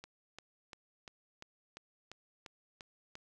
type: click train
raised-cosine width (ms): 0.2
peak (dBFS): -30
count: 10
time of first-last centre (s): 0.04-3.154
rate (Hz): 2.89
effects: none